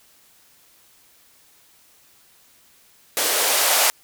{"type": "noise with band-pass filter sweep", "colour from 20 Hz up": "violet", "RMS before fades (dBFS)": -19, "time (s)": [3.17, 3.9], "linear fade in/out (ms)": 0, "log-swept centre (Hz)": [410, 700], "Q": 2.1, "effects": ["white hiss -55 dBFS RMS until 4.03 s"]}